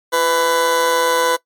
20% pulse tone with amplitude modulation, 499.7 Hz, B4, 20 cents sharp, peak -6 dBFS, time 0.12-1.37 s, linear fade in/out 20 ms, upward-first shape sine, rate 157 Hz, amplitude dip 60%, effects noise-tail reverb RT60 0.1 s tail -20 dB re dry + MP3 64 kbps

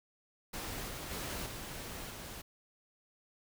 pink noise with level steps, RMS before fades -41 / -43 / -40 / -44 / -46 dBFS, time 0.53-2.42 s, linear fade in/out 10 ms, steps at 0.88 / 1.11 / 1.46 / 2.1 s, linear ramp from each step 2 ms, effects none

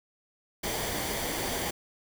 pink noise with comb filter, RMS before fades -32 dBFS, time 0.63-1.71 s, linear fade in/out 10 ms, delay 0.75 ms, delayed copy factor -0.5, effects none

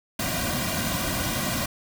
pink noise with comb filter, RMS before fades -27 dBFS, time 0.19-1.66 s, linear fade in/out 5 ms, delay 2.3 ms, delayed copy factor -1, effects none

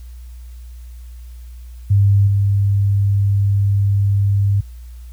sine tone with level steps, 100 Hz, G2, 35 cents sharp, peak -9 / -12 dBFS, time 1.9-4.61 s, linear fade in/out 10 ms, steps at 2.27 s, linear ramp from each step 5 ms, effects added 60 Hz sine -32 dBFS peak until 5.12 s + white hiss -54 dBFS RMS until 5.12 s

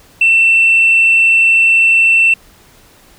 sine tone, 2686 Hz, E7, 32 cents sharp, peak -5 dBFS, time 0.21-2.34 s, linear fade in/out 5 ms, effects tanh soft clip ceiling -2 dBFS + pink hiss -45 dBFS RMS until 3.18 s

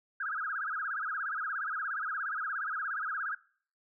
sine tone with vibrato, 1435 Hz, F6, 47 cents sharp, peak -32 dBFS, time 0.2-3.35 s, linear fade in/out 5 ms, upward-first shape sine, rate 17 Hz, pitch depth 240 cents each way, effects noise-tail reverb RT60 0.5 s tail -21 dB re dry

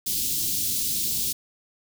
white band-stop noise, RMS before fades -26 dBFS, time 0.06-1.33 s, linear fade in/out 10 ms, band 330 to 3500 Hz, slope 24 dB/octave, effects none

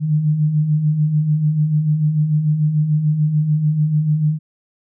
sine beating tone pair, 146.83 / 153.63 Hz, D3 / D#3, 0 / -22 cents, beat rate 6.8 Hz, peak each -23 / -14 dBFS, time 0-4.39 s, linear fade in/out 50 ms, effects none

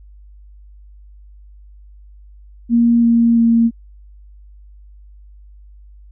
sine tone with pitch steps, 234.8 / 232.8 / 230.8 Hz, A#3 / A#3 / A#3, +13 / -2 / -17 cents, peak -9 dBFS, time 2.69-3.71 s, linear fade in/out 50 ms, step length 340 ms, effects added 50 Hz sine -39 dBFS peak until 6.11 s

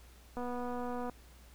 click train, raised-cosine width 1 ms, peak -27 dBFS, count 179, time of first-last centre 0.37-1.097 s, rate 245 Hz, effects added 60 Hz sine -56 dBFS peak until 1.54 s + pink hiss -61 dBFS RMS until 1.54 s

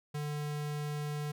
square tone, 148.2 Hz, D3, 16 cents sharp, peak -35 dBFS, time 0.14-1.32 s, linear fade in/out 10 ms, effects none

